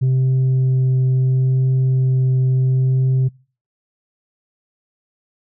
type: tone with vibrato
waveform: sine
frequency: 130 Hz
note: C3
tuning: 11 cents flat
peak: -10 dBFS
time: 0.01-3.29 s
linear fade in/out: 20 ms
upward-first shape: triangle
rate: 0.73 Hz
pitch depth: 9 cents each way
effects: noise-tail reverb RT60 0.4 s tail -26 dB re dry + tanh soft clip ceiling -12 dBFS